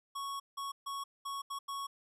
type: tone bursts at uneven times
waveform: square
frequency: 1108.7 Hz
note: C#6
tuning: in tune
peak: -38 dBFS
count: 6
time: 0.15-0.4 / 0.57-0.72 / 0.86-1.04 / 1.25-1.42 / 1.5-1.59 / 1.68-1.87 s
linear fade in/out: 10 ms
effects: resampled to 32000 Hz